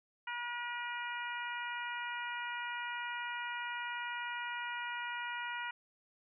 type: harmonic tone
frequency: 480.4 Hz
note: B4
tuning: 48 cents flat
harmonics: 2 / 3 / 4 / 5 / 6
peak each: -42 / -42 / -44 / -46 / -48 dBFS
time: 0.27-5.71 s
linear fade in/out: 5 ms
effects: none